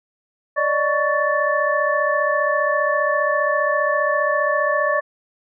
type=tone cluster; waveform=sine; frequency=576 / 611 / 1119 / 1757 Hz; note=D5 / D#5 / C#6 / A6; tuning=-34 / -32 / +16 / -3 cents; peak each=-22 dBFS; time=0.56-5.01 s; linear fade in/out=20 ms; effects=none